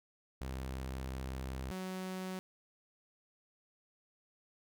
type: tone pair in turn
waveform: sawtooth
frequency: 65.41 / 186.46 Hz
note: C2 / F#3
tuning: 0 / +14 cents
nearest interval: octave + tritone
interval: 1814 cents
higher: second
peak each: -35 / -35 dBFS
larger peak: neither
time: 0.41-1.71 / 1.71-2.39 s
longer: first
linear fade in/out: 0 ms
effects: none